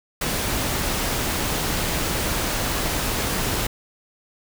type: noise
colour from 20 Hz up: pink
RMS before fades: -24 dBFS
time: 0.21-3.67 s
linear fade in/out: 5 ms
effects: none